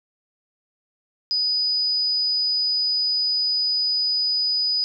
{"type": "tone", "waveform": "sine", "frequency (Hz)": 4970, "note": "D#8", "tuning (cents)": -3, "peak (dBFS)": -19, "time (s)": [1.31, 4.84], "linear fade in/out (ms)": 0, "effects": []}